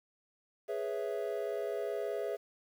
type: chord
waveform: triangle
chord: C# minor seventh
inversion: second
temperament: equal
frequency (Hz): 415.3 / 493.9 / 554.4 / 659.3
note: G#4 / B4 / C#5 / E5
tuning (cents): 0 / 0 / 0 / 0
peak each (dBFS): -35 / -39 / -39 / -37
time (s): 0.68-2.37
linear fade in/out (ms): 20
effects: 10-bit